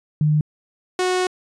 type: tone pair in turn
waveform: sine / sawtooth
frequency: 151.6 / 366.7 Hz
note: D#3 / F#4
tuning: -45 / -15 cents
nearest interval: octave + minor third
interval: 1530 cents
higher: second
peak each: -14 dBFS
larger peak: neither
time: 0.21-0.41 / 0.99-1.27 s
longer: second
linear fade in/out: 2 ms
effects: resampled to 22050 Hz